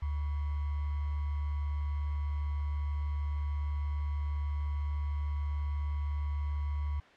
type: tone with sample-and-hold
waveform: sine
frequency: 73.42 Hz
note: D2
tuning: in tune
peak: -30 dBFS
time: 0.02-7 s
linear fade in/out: 5 ms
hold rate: 1050 Hz
effects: white hiss -55 dBFS RMS until 7.16 s + low-pass 2000 Hz 12 dB/octave